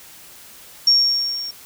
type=tone with level ramp; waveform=sine; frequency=5530 Hz; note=F8; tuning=18 cents flat; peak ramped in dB=-9 to -27 dBFS; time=0.87-1.51 s; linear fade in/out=5 ms; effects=white hiss -43 dBFS RMS until 1.65 s